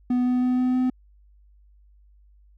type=tone with pitch steps; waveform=triangle; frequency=248.1 / 249.7 / 251.3 / 252.9 / 254.5 Hz; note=B3 / B3 / B3 / B3 / C4; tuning=+8 / +19 / +30 / +41 / -48 cents; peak=-17 dBFS; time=0.1-0.9 s; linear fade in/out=5 ms; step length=160 ms; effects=added 50 Hz sine -52 dBFS peak until 2.57 s